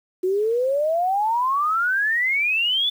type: exponential sweep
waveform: sine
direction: up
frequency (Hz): 360.9 to 3520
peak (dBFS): -18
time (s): 0.23-2.9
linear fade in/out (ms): 10
effects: 8-bit